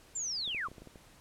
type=linear sweep; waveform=sine; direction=down; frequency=7459 to 980 Hz; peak=-33 dBFS; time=0.15-0.68 s; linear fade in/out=10 ms
type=clicks; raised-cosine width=2 ms; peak=-36 dBFS; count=8; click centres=0.477 / 0.547 / 0.685 / 0.716 / 0.782 / 0.82 / 0.873 / 0.958 s
effects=pink hiss -59 dBFS RMS until 1.2 s + low-pass 12000 Hz 12 dB/octave